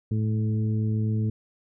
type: harmonic tone with a mistuned harmonic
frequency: 108.3 Hz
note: A2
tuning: 27 cents flat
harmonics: 1 / 2 / 3 / 4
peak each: -23 / -29 / -38 / -40 dBFS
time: 0.11-1.3 s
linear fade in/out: 5 ms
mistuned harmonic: 1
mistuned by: +20 cents
effects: none

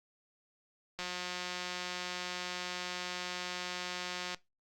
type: click train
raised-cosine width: 0.2 ms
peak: -21 dBFS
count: 605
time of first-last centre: 0.99-4.346 s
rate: 180 Hz
effects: noise-tail reverb RT60 0.2 s tail -21 dB re dry + Opus 48 kbps

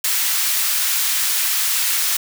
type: high-pass noise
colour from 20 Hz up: white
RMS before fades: -19 dBFS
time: 0.04-2.17 s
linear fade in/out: 5 ms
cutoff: 1400 Hz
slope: 12 dB/octave
effects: none

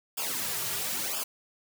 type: noise with flanger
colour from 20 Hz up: white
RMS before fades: -32 dBFS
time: 0.17-1.24 s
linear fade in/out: 10 ms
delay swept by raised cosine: 0.49 to 3.99 ms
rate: 0.99 Hz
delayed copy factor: -0.8
effects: none

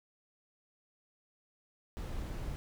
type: noise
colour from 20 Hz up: brown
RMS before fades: -39 dBFS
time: 1.97-2.56 s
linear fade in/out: 0 ms
effects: none

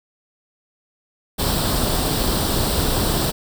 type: noise with comb filter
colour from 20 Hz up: pink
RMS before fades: -20 dBFS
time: 1.38-3.32 s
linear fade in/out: 20 ms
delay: 0.23 ms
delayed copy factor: +0.6
effects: none

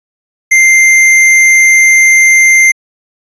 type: tone with hard clipping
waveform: sine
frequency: 2093 Hz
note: C7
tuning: in tune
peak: -4 dBFS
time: 0.51-2.72 s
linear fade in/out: 10 ms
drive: 16 dB
effects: resampled to 22050 Hz

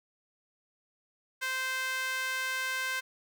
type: tone with high-pass filter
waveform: sawtooth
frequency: 520 Hz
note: C5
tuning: 11 cents flat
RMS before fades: -33 dBFS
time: 1.41-3.01 s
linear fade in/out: 20 ms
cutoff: 1600 Hz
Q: 2.3
effects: none

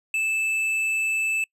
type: tone with tanh clipping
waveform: sine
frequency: 2630 Hz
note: E7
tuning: 5 cents flat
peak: -23 dBFS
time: 0.14-1.44 s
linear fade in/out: 2 ms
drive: 8 dB
effects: noise-tail reverb RT60 0.1 s tail -26 dB re dry + resampled to 32000 Hz

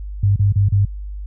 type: tone bursts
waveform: sine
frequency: 100.2 Hz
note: G2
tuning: 38 cents sharp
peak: -11 dBFS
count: 4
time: 0.23-0.852 s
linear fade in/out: 5 ms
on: 130 ms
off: 34 ms
effects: added 50 Hz sine -26 dBFS peak until 1.26 s

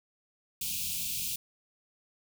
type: band-stop noise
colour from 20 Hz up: white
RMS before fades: -34 dBFS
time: 0.61-1.36 s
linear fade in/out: 5 ms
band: 230 to 2400 Hz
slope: 96 dB/octave
effects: none

